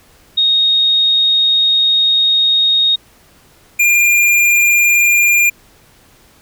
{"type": "tone pair in turn", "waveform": ["sine", "square"], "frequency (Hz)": [3729, 2403], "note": ["A#7", "D7"], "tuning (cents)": [0, 39], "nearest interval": "minor sixth", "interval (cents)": 761, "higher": "first", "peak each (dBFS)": -9, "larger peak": "neither", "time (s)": [[0.37, 2.96], [3.79, 5.5]], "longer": "first", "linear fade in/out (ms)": 10, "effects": ["pink hiss -48 dBFS RMS until 6.41 s"]}